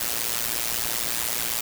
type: noise with amplitude modulation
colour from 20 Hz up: white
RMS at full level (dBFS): -23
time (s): 0-1.61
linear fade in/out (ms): 5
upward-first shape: sine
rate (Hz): 116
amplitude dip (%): 90
effects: none